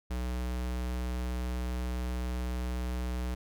square tone, 61.74 Hz, B1, in tune, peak -32 dBFS, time 0.1-3.35 s, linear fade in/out 10 ms, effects none

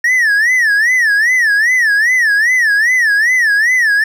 triangle tone with vibrato, 1826 Hz, A#6, 36 cents flat, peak -7 dBFS, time 0.04-4.04 s, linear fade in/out 5 ms, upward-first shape sine, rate 2.5 Hz, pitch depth 190 cents each way, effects none

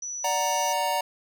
sine tone, 5920 Hz, F#8, in tune, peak -31 dBFS, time 0.02-0.73 s, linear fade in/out 5 ms
square chord, D augmented, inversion none, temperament equal, 587.3 / 740 / 932.3 Hz, D5 / F#5 / A#5, 0 / 0 / 0 cents, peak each -31 / -30 / -27 dBFS, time 0.24-1.01 s, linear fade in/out 5 ms
effects none

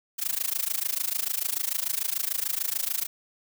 blue noise with amplitude modulation, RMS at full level -25 dBFS, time 0.18-3.07 s, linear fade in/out 20 ms, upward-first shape sine, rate 26.8 Hz, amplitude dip 95%, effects none

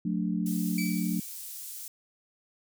sine chord, D major, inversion first, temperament equal with one note detuned, 180.67 / 220 / 293.7 Hz, F#3 / A3 / D4, -41 / 0 / 0 cents, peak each -29 / -31 / -34 dBFS, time 0.05-1.2 s, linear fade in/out 5 ms
pink high-pass noise, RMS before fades -41 dBFS, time 0.46-1.88 s, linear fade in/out 2 ms, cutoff 8700 Hz, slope 12 dB/octave
sawtooth tone with exponential decay, 2304 Hz, D7, 34 cents flat, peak -28 dBFS, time 0.78-1.38 s, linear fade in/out 2 ms, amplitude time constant 130 ms
effects none

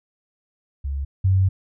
sine tone pair in turn, 69.3 / 94.93 Hz, C#2 / F#2, 0 / +45 cents, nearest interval perfect fourth, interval 545 cents, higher second, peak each -23 / -14 dBFS, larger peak second, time 0.84-1.05 / 1.24-1.49 s, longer second, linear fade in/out 10 ms, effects none

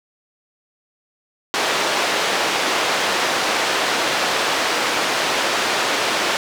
pink band-pass noise, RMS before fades -20 dBFS, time 1.54-6.37 s, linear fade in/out 0 ms, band 480 to 5100 Hz, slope 12 dB/octave, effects none

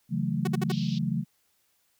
sine chord, F# minor seventh, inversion second, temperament equal, 138.59 / 164.81 / 185 / 220 Hz, C#3 / E3 / F#3 / A3, 0 / 0 / 0 / 0 cents, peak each -31 dBFS, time 0.09-1.25 s, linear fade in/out 50 ms
sawtooth tone bursts, 371.7 Hz, F#4, 8 cents sharp, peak -24 dBFS, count 4, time 0.45-0.72 s, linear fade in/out 5 ms, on 24 ms, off 58 ms
pink band-pass noise, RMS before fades -43 dBFS, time 0.69-0.99 s, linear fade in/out 10 ms, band 2800 to 5400 Hz, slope 48 dB/octave
effects white hiss -70 dBFS RMS until 1.99 s

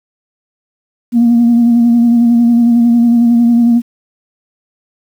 sine tone with vibrato, 235.9 Hz, A#3, 21 cents sharp, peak -4 dBFS, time 1.12-3.82 s, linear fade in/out 50 ms, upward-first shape sine, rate 11 Hz, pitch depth 30 cents each way, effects tanh soft clip ceiling -2 dBFS + 7-bit

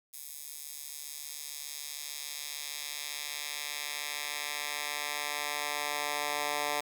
10% pulse tone with high-pass filter sweep, 146.83 Hz, D3, in tune, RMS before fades -37 dBFS, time 0.13-6.81 s, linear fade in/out 10 ms, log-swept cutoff 9300 to 790 Hz, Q 0.73, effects none

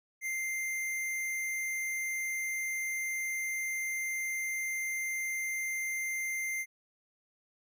square tone, 2093 Hz, C7, in tune, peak -33 dBFS, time 0.21-6.66 s, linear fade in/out 50 ms, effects none

